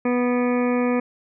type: harmonic tone with a mistuned harmonic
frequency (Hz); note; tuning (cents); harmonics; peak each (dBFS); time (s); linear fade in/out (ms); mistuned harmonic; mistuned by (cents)
245.9; B3; -7; 1 / 2 / 3 / 4 / 5 / 7 / 8 / 9 / 10; -20 / -23 / -33 / -33 / -33 / -37 / -41 / -36 / -38; 0.05-1; 5; 10; -27
effects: none